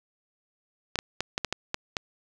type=clicks; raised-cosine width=0.2 ms; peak=-10 dBFS; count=8; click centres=0.957 / 0.989 / 1.206 / 1.379 / 1.447 / 1.526 / 1.744 / 1.968 s; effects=none